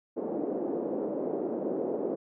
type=band-pass noise; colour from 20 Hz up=white; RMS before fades=-32 dBFS; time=0.16-2.16 s; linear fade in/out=20 ms; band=250 to 500 Hz; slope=24 dB/octave; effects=none